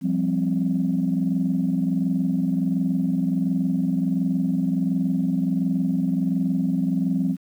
sine chord, F suspended second, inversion none, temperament equal, 174.61 / 196 / 261.6 Hz, F3 / G3 / C4, 0 / 0 / 0 cents, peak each -23 / -24 / -23 dBFS, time 0.01-7.37 s, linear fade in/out 50 ms, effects tanh soft clip ceiling -12 dBFS + 9-bit

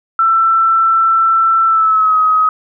sine tone with pitch glide, 1336 to 1266.1 Hz, E6 to D#6, +23 to +30 cents, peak -8 dBFS, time 0.19-2.49 s, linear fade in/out 2 ms, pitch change -93 cents, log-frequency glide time 1.66-2.17 s, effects none

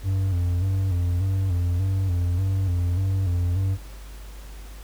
triangle tone with vibrato, 91.9 Hz, F#2, 11 cents flat, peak -18 dBFS, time 0.03-3.78 s, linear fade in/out 50 ms, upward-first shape square, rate 1.7 Hz, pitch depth 75 cents each way, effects added 50 Hz sine -37 dBFS peak until 4.83 s + pink hiss -48 dBFS RMS until 4.83 s

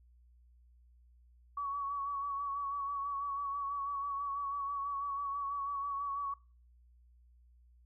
sine tone with vibrato, 1126 Hz, C#6, 27 cents sharp, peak -34 dBFS, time 1.57-6.34 s, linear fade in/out 5 ms, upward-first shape sine, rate 6.1 Hz, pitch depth 33 cents each way, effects noise-tail reverb RT60 0.4 s tail -24 dB re dry + added 60 Hz sine -60 dBFS peak until 7.85 s

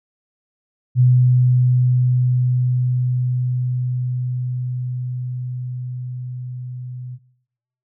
sine tone with level ramp, 125.3 Hz, B2, 25 cents sharp, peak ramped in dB -9 to -28 dBFS, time 0.95-7.19 s, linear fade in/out 50 ms, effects noise-tail reverb RT60 0.9 s tail -23 dB re dry

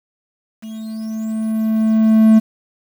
triangle tone with level ramp, 220 Hz, A3, in tune, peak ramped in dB -26 to -3 dBFS, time 0.62-2.4 s, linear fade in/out 20 ms, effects 7-bit

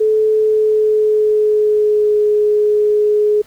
sine tone with pitch glide, 432.8 to 420.5 Hz, A4 to G#4, -29 to +22 cents, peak -10 dBFS, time 0-3.42 s, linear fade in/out 10 ms, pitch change -49 cents, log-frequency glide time 0.3-2.19 s, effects pink hiss -48 dBFS RMS until 3.46 s

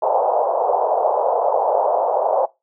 pink band-pass noise, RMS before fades -18 dBFS, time 0.02-2.46 s, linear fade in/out 10 ms, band 500 to 910 Hz, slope 48 dB/octave, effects noise-tail reverb RT60 0.2 s tail -21 dB re dry

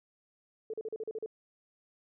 sine tone bursts, 439 Hz, A4, 4 cents flat, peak -34 dBFS, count 8, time 0.7-1.261 s, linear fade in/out 2 ms, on 36 ms, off 39 ms, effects none

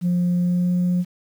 sine tone with pitch glide, 176.8 to 178.54 Hz, F3 to F3, +22 to +38 cents, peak -15 dBFS, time 0.01-1.05 s, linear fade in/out 50 ms, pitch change +16 cents, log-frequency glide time 0.41-0.71 s, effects tanh soft clip ceiling -15 dBFS + 8-bit

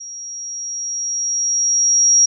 sine tone with level ramp, 5660 Hz, F8, 22 cents sharp, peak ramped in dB -30 to -8 dBFS, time 0-2.26 s, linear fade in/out 10 ms, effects none

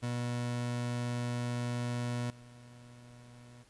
30% pulse tone with level steps, 121.2 Hz, B2, 32 cents flat, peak -30 / -49 dBFS, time 0.02-3.64 s, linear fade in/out 20 ms, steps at 2.3 s, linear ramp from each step 2 ms, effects pink hiss -64 dBFS RMS until 3.69 s + resampled to 24000 Hz

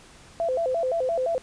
sine tone with vibrato, 587.3 Hz, D5, in tune, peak -22 dBFS, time 0.4-1.38 s, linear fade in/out 0 ms, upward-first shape square, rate 5.8 Hz, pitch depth 230 cents each way, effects pink hiss -50 dBFS RMS until 1.42 s + resampled to 22050 Hz

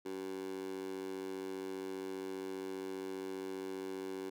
15% pulse tone with high-pass filter, 95 Hz, F#2, 46 cents sharp, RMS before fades -42 dBFS, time 0.05-4.3 s, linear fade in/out 10 ms, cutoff 350 Hz, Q 3.6, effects none

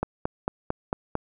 click train, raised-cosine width 1 ms, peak -11 dBFS, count 6, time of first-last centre 0.03-1.154 s, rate 4.45 Hz, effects none

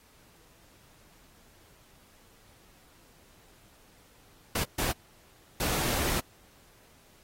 pink noise bursts at uneven times, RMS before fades -30 dBFS, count 3, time 4.55-4.64 / 4.78-4.92 / 5.6-6.2 s, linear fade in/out 5 ms, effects pink hiss -60 dBFS RMS until 7.23 s + AAC 48 kbps

